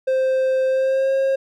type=tone with pitch glide; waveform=triangle; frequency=523.3 to 538 Hz; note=C5 to C5; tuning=0 to +48 cents; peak=-14 dBFS; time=0.07-1.36 s; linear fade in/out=10 ms; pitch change=+48 cents; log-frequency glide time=0.67-1.12 s; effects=none